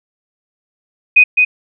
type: tone with echo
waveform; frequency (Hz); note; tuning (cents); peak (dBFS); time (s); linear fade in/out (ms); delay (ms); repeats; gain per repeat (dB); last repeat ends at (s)
sine; 2496; D#7; +5; -3; 1.16-1.24; 10; 210; 1; -4; 1.45
effects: none